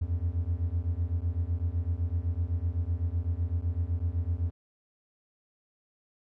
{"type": "beating tone pair", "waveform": "triangle", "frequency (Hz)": [81.7, 89.6], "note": ["E2", "F2"], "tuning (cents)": [-15, 45], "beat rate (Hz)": 7.9, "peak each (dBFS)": -28, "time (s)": [0.01, 4.51], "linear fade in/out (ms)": 10, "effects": []}